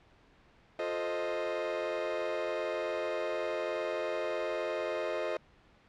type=chord; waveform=40% pulse; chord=F dominant seventh; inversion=none; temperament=equal with one note detuned; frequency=352.5 / 440 / 523.3 / 622.3 Hz; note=F4 / A4 / C5 / Eb5; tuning=+16 / 0 / 0 / 0 cents; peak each=-39 / -38 / -37 / -34 dBFS; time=0.79-5.37 s; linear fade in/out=2 ms; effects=pink hiss -62 dBFS RMS until 5.88 s + low-pass 3000 Hz 12 dB/octave